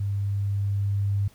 sine tone with level ramp, 100 Hz, G2, 35 cents sharp, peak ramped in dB -24 to -21 dBFS, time 0-1.28 s, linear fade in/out 5 ms, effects pink hiss -57 dBFS RMS until 1.34 s

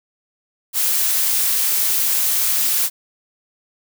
blue noise, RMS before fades -18 dBFS, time 0.73-2.9 s, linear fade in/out 50 ms, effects none

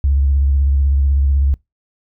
sine tone with vibrato, 69.3 Hz, C#2, in tune, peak -10 dBFS, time 0.04-1.54 s, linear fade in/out 0 ms, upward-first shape sine, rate 16 Hz, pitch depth 60 cents each way, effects noise-tail reverb RT60 0.2 s tail -25 dB re dry + tanh soft clip ceiling -6 dBFS

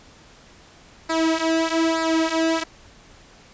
sawtooth tone with flanger, 325.1 Hz, E4, 24 cents flat, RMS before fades -21 dBFS, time 1.09-2.64 s, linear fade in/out 10 ms, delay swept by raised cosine 0.32 to 4.02 ms, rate 1.1 Hz, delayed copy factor -0.8, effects pink hiss -49 dBFS RMS until 3.53 s + resampled to 16000 Hz

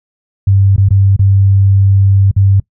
sine tone with dropouts, 98 Hz, G2, in tune, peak -5 dBFS, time 0.47-2.6 s, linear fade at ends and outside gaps 5 ms, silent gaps 0.763-0.779 / 0.888-0.906 / 1.164-1.192 / 2.313-2.363 s, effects noise-tail reverb RT60 0.1 s tail -22 dB re dry

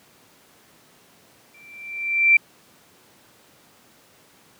sine tone with exponential growth, 2349 Hz, D7, in tune, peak -9 dBFS, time 1.54-2.37 s, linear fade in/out 5 ms, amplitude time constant 180 ms, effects pink hiss -54 dBFS RMS until 4.59 s + high-pass 150 Hz 12 dB/octave

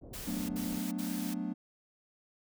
pink low-pass noise, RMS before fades -48 dBFS, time 0.01-0.82 s, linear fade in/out 20 ms, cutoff 600 Hz, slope 24 dB/octave
white noise bursts, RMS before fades -44 dBFS, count 3, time 0.13-1.342 s, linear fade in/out 10 ms, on 360 ms, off 66 ms
triangle chord, B minor seventh, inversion second, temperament equal, 185 / 220 / 246.9 / 293.7 Hz, F#3 / A3 / B3 / D4, 0 / 0 / 0 / 0 cents, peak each -37 dBFS, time 0.26-1.54 s, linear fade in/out 20 ms
effects none

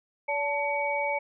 sine tone cluster, 573 / 880 / 2259 Hz, D5 / A5 / C#7, -43 / 0 / +32 cents, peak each -30 dBFS, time 0.28-1.19 s, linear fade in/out 10 ms, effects none

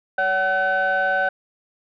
sine tone cluster, 566 / 753 / 1516 Hz, C#5 / F#5 / F#6, +36 / +30 / +42 cents, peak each -23 / -21 / -19 dBFS, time 0.18-1.29 s, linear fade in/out 5 ms, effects tanh soft clip ceiling -13 dBFS

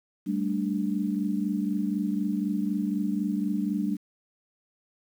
sine chord, G suspended second, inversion none, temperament equal, 196 / 220 / 293.7 Hz, G3 / A3 / D4, 0 / 0 / 0 cents, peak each -28 / -30 / -30 dBFS, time 0.26-3.97 s, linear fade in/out 20 ms, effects 9-bit

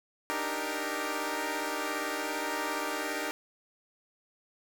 10% pulse chord, Eb major seventh, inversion third, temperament equal, 293.7 / 311.1 / 392 / 466.2 Hz, D4 / Eb4 / G4 / Bb4, 0 / 0 / 0 / 0 cents, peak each -29 dBFS, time 0.3-3.31 s, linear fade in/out 0 ms, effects 9-bit

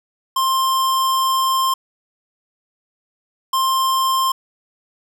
square tone bursts at uneven times, 1054 Hz, C6, 12 cents sharp, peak -16 dBFS, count 2, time 0.36-1.74 / 3.53-4.32 s, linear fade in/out 5 ms, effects none

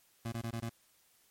25% pulse tone bursts, 115.4 Hz, A#2, 17 cents flat, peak -32 dBFS, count 5, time 0.25-0.694 s, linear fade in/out 5 ms, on 72 ms, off 21 ms, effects white hiss -68 dBFS RMS until 1.3 s + MP3 64 kbps

